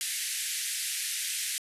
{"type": "band-pass noise", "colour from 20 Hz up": "white", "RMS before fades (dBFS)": -33, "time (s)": [0.01, 1.58], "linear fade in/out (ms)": 0, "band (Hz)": [1700, 12000], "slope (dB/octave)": 48, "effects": ["resampled to 32000 Hz"]}